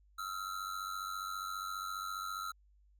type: ring-modulated tone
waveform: square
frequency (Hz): 1325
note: E6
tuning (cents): +9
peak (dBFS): -36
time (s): 0.18-2.52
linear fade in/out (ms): 10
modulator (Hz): 47.4
effects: added 50 Hz sine -63 dBFS peak until 2.99 s